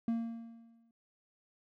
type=tone with exponential decay; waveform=triangle; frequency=230 Hz; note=A#3; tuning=23 cents flat; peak=-26 dBFS; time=0.08-0.91 s; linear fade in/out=2 ms; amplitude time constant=180 ms; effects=none